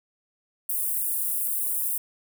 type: high-pass noise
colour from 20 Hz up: white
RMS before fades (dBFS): -27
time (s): 0.69-1.98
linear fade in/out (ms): 5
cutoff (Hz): 8900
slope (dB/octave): 48
effects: none